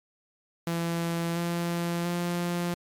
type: tone with pitch steps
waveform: sawtooth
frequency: 168.6 / 171.35 / 174.14 Hz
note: E3 / F3 / F3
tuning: +39 / -33 / -5 cents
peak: -23 dBFS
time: 0.67-2.74 s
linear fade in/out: 2 ms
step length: 690 ms
effects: MP3 96 kbps